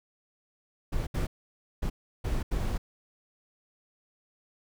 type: noise bursts at uneven times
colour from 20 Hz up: brown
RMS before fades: -29 dBFS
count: 5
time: 0.92-1.07 / 1.14-1.27 / 1.82-1.9 / 2.24-2.43 / 2.51-2.78 s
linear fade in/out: 10 ms
effects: none